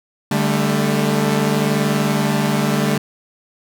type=chord; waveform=sawtooth; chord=D suspended fourth; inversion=none; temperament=equal with one note detuned; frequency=146.83 / 199.42 / 220 Hz; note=D3 / G3 / A3; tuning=0 / +30 / 0 cents; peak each=-16 dBFS; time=0.31-2.98 s; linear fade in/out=5 ms; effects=none